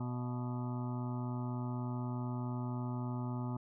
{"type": "harmonic tone with a mistuned harmonic", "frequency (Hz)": 123.47, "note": "B2", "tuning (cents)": 0, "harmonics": [1, 2, 3, 5, 6, 7, 8, 9, 10], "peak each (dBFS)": [-37, -40, -50, -53, -56, -49, -54, -56, -53], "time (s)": [0, 3.57], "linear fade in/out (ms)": 5, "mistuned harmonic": 6, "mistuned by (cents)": -65, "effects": []}